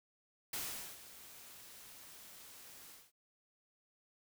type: noise with ADSR envelope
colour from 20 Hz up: white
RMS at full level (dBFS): -40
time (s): 0.53-3.12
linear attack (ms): 4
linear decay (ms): 440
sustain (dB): -15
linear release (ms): 210
effects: none